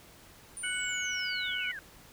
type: linear sweep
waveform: sine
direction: down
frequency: 9460 to 1516 Hz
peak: -38 dBFS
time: 0.57-1.79 s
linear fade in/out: 0 ms
type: harmonic tone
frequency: 740 Hz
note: F#5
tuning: in tune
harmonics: 2 / 3 / 4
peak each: -35 / -36 / -37 dBFS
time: 0.63-1.72 s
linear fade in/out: 10 ms
effects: pink hiss -55 dBFS RMS until 2.12 s